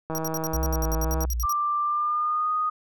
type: click train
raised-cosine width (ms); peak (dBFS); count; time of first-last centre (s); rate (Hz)
1; -17; 185; 0.1-1.25; 160
type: tone bursts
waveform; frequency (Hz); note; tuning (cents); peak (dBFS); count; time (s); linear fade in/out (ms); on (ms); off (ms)
20% pulse; 5720; F8; +41; -24; 15; 0.15-1.525; 0; 31; 65
type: tone with vibrato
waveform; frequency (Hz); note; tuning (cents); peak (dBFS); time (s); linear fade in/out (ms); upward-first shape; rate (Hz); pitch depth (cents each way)
sine; 60.5; B1; -35; -24; 0.53-1.46; 10; triangle; 1.9; 170
type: tone with pitch glide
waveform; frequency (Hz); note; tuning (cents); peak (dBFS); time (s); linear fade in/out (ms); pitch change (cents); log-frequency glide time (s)
sine; 1182 to 1240; D6 to D#6; +11 to -6; -22; 1.43-2.7; 10; +83; 1.83-2.52
effects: none